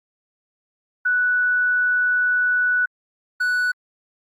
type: tone pair in turn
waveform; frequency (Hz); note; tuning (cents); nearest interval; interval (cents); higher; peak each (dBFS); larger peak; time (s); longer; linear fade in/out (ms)
sine / triangle; 1480 / 1480; F#6 / F#6; 0 / 0; unison; 0; neither; -16; neither; 1.05-2.86 / 3.4-3.72; first; 10
effects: Opus 48 kbps